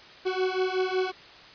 40% pulse beating tone pair, 370 / 375.4 Hz, F#4 / F#4, 0 / +25 cents, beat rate 5.4 Hz, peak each -27 dBFS, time 0.25-1.12 s, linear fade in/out 20 ms, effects white hiss -48 dBFS RMS until 1.54 s + resampled to 11025 Hz

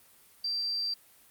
sine tone, 4699 Hz, D8, in tune, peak -29 dBFS, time 0.44-0.94 s, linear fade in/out 5 ms, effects white hiss -59 dBFS RMS until 1.3 s + Opus 32 kbps

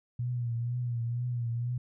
sine tone with vibrato, 120 Hz, B2, 49 cents flat, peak -29 dBFS, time 0.19-1.78 s, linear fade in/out 5 ms, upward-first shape triangle, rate 2.1 Hz, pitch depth 62 cents each way, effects none

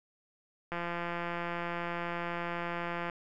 click train, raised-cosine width 0.5 ms, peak -21 dBFS, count 410, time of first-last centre 0.72-3.098 s, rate 172 Hz, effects none

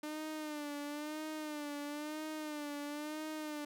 sawtooth tone with vibrato, 300 Hz, D4, 37 cents sharp, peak -36 dBFS, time 0.03-3.65 s, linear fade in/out 5 ms, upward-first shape sine, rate 1 Hz, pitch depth 64 cents each way, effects none

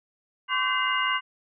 sine tone cluster, 1031 / 1136 / 1539 / 2056 / 2836 Hz, C6 / C#6 / G6 / C7 / F7, -26 / +42 / -32 / -31 / +26 cents, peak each -29 dBFS, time 0.48-1.21 s, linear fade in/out 50 ms, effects none

